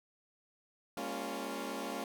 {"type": "chord", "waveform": "15% pulse", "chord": "G half-diminished seventh", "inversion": "none", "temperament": "equal with one note detuned", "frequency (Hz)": [200.9, 233.1, 277.2, 349.2], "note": ["G3", "Bb3", "Db4", "F4"], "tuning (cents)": [43, 0, 0, 0], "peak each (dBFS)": [-38, -37, -35, -38], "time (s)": [0.97, 2.04], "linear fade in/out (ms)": 2, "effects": []}